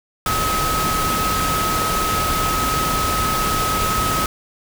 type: tone in noise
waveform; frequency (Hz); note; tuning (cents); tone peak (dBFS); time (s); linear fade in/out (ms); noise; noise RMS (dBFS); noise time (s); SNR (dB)
sine; 1277; D#6; +45; -20; 0.26-4.26; 2; pink; -22; 0.26-4.26; -1
effects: none